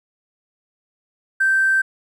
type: tone with hard clipping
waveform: triangle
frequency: 1560 Hz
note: G6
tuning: 9 cents flat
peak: -14 dBFS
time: 1.4-1.82 s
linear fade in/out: 10 ms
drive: 3 dB
effects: none